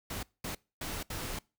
pink noise bursts at uneven times, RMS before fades -38 dBFS, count 4, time 0.1-0.23 / 0.44-0.55 / 0.81-1.03 / 1.1-1.39 s, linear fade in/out 5 ms, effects noise-tail reverb RT60 0.3 s tail -24 dB re dry

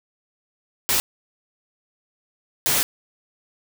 white noise bursts at uneven times, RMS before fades -20 dBFS, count 2, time 0.89-1 / 2.66-2.83 s, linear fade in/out 0 ms, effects none

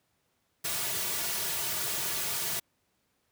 white noise with comb filter, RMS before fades -32 dBFS, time 0.64-2.6 s, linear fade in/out 10 ms, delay 3.8 ms, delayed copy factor -1, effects pink hiss -74 dBFS RMS until 3.31 s + high-pass 80 Hz 12 dB/octave

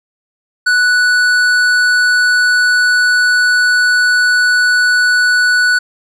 sine tone with hard clipping, 1480 Hz, F#6, in tune, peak -10 dBFS, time 0.66-5.79 s, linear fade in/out 10 ms, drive 10 dB, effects none

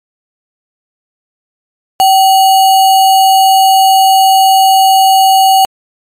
sine tone with sample-and-hold, 768 Hz, G5, 36 cents flat, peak -3 dBFS, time 2-5.65 s, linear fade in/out 0 ms, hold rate 3675 Hz, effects MP3 64 kbps

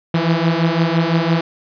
sawtooth beating tone pair, 162.9 / 168.8 Hz, E3 / E3, -20 / +41 cents, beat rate 5.9 Hz, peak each -13 dBFS, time 0.14-1.41 s, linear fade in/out 5 ms, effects resampled to 11025 Hz + 7-bit

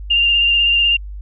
sine tone with vibrato, 2796 Hz, F7, 1 cent sharp, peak -11 dBFS, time 0.1-0.97 s, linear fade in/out 10 ms, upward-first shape sine, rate 16 Hz, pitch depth 20 cents each way, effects added 50 Hz sine -27 dBFS peak until 1.21 s

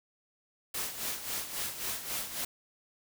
white noise with tremolo, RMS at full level -34 dBFS, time 0.74-2.45 s, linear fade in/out 5 ms, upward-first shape sine, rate 3.7 Hz, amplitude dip 65%, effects none

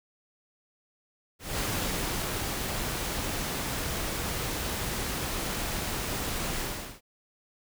pink noise with ADSR envelope, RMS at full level -30 dBFS, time 1.39-7.01 s, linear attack 200 ms, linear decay 880 ms, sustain -2 dB, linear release 400 ms, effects none

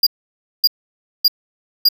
square tone bursts, 4832 Hz, D8, 48 cents sharp, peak -9 dBFS, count 4, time 0.03-1.888 s, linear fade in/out 5 ms, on 37 ms, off 570 ms, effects none

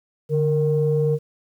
sine tone pair together, 146.9 / 463.7 Hz, D3 / A#4, +1 / -9 cents, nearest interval octave + minor sixth, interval 1990 cents, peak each -19 dBFS, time 0.29-1.19 s, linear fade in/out 50 ms, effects tanh soft clip ceiling -9 dBFS + 9-bit

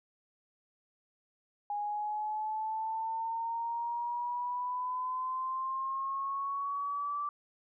sine exponential sweep, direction up, 822 to 1168 Hz, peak -32 dBFS, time 1.7-7.29 s, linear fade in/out 2 ms, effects none

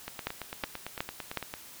two click trains, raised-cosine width 0.3 ms, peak -14 / -20 dBFS, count 4 / 14, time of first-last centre 0.27-1.373 / 0.08-1.539 s, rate 2.72 / 8.91 Hz, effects white hiss -49 dBFS RMS until 1.8 s

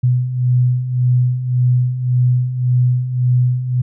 sine beating tone pair, 123.47 / 125.27 Hz, B2 / B2, 0 / +25 cents, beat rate 1.8 Hz, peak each -19 / -13 dBFS, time 0.03-3.82 s, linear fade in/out 10 ms, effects none

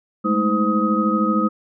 sine tone cluster, 206.4 / 219.6 / 318.4 / 512 / 1259 Hz, G#3 / A3 / D#4 / C5 / D#6, -10 / -3 / +40 / -38 / +20 cents, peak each -21 / -22 / -23 / -27 / -21 dBFS, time 0.24-1.49 s, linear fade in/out 20 ms, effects none

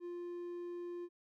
triangle tone, 349.7 Hz, F4, 2 cents sharp, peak -39 dBFS, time 0-1.09 s, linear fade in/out 50 ms, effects none

